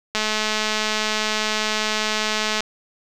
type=click train; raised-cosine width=0.2 ms; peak=-5 dBFS; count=529; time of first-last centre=0.15-2.606 s; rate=215 Hz; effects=7-bit